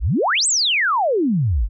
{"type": "exponential two-way sweep", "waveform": "sine", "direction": "up then down", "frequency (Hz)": [42.11, 8520, 42.11], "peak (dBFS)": -15, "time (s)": [0, 1.69], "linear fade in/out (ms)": 50, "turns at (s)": 0.47, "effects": []}